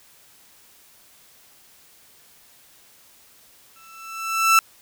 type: tone with exponential growth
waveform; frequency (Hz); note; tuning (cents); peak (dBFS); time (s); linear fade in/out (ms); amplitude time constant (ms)
30% pulse; 1328; E6; +12; -8; 3.76-4.59; 1; 180
effects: white hiss -53 dBFS RMS until 4.81 s